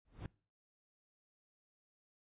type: noise with exponential growth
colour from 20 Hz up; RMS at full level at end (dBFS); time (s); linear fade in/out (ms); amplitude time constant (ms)
brown; -40; 0.05-0.26; 2; 45
effects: noise-tail reverb RT60 0.4 s tail -23 dB re dry + resampled to 8000 Hz